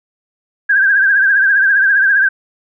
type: tone with vibrato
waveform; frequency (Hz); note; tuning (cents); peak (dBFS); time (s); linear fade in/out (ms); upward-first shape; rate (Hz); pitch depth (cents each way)
sine; 1598; G6; +33; -8; 0.69-2.29; 10; triangle; 15; 86
effects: none